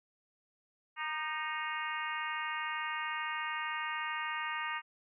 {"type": "harmonic tone with a mistuned harmonic", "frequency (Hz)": 311.1, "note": "D#4", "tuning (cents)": 0, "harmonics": [3, 4, 5, 6, 7, 8, 9], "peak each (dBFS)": [-41, -40, -44, -40, -43, -47, -45], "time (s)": [0.96, 4.82], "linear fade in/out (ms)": 50, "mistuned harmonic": 4, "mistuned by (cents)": -36, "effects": []}